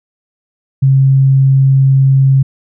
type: tone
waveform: sine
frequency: 134.9 Hz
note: C#3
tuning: 47 cents flat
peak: -5 dBFS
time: 0.82-2.43 s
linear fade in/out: 10 ms
effects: none